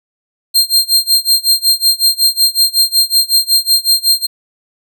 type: tone with tremolo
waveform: sawtooth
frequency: 4189 Hz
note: C8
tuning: 1 cent sharp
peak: -3 dBFS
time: 0.54-4.27 s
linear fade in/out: 20 ms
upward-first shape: sine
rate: 5.4 Hz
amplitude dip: 95%
effects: none